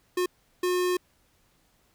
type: tone bursts at uneven times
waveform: square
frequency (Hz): 360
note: F#4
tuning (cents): -47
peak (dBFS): -24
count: 2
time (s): 0.17-0.26 / 0.63-0.97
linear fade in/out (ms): 5
effects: pink hiss -66 dBFS RMS until 1.94 s